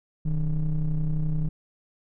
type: ring-modulated tone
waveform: triangle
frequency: 69.9 Hz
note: C#2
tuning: 15 cents sharp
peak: -17 dBFS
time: 0.25-1.49 s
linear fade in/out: 10 ms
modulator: 85.7 Hz
effects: none